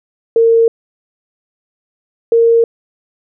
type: tone pair in turn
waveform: sine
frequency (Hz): 457.8 / 461.8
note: A#4 / A#4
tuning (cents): -31 / -16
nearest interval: unison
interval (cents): 15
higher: second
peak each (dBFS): -6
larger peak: neither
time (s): 0.36-0.68 / 2.32-2.64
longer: neither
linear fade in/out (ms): 2
effects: none